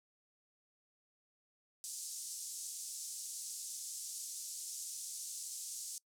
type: band-pass noise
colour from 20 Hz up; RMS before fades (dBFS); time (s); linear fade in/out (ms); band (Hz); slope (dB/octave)
pink; -45; 1.84-5.98; 0; 5900 to 10000; 24
effects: noise-tail reverb RT60 0.1 s tail -23 dB re dry